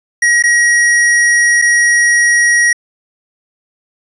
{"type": "tone with dropouts", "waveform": "square", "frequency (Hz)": 1900, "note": "A#6", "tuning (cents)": 33, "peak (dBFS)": -8, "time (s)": [0.22, 2.73], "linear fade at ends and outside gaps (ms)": 5, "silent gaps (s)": [[0.425, 0.437], [1.617, 1.621]], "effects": ["resampled to 24000 Hz"]}